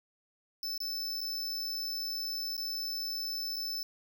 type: tone with dropouts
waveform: square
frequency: 5274 Hz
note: E8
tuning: in tune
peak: -34 dBFS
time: 0.63-3.83 s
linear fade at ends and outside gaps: 1 ms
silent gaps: 0.778-0.803 / 1.207-1.213 / 2.567-2.578 / 3.56-3.565 s
effects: none